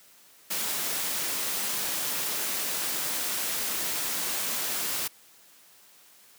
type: noise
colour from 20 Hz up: white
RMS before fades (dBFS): -30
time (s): 0.5-5.08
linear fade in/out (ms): 10
effects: white hiss -56 dBFS RMS until 6.38 s + high-pass 150 Hz 12 dB/octave